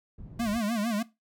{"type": "low-pass noise", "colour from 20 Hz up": "white", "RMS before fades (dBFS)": -44, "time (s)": [0.18, 0.59], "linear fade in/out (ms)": 5, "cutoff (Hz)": 120, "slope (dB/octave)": 12}
{"type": "tone with vibrato", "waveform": "square", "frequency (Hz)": 220, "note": "A3", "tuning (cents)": 0, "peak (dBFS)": -27, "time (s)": [0.39, 1.03], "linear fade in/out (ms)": 10, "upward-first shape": "sine", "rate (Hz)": 6.6, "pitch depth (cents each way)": 140}
{"effects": ["noise-tail reverb RT60 0.2 s tail -17 dB re dry"]}